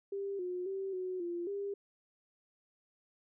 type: tone with pitch steps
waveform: sine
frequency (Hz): 396.5 / 360.5 / 387 / 368.9 / 346.2 / 400.6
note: G4 / F#4 / G4 / F#4 / F4 / G4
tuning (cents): +20 / -45 / -22 / -5 / -15 / +38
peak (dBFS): -35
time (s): 0.12-1.74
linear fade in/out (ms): 5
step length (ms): 270
effects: none